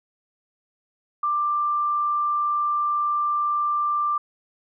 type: tone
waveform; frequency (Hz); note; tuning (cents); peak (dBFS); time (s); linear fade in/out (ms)
sine; 1183; D6; +12; -20; 1.23-4.18; 5
effects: none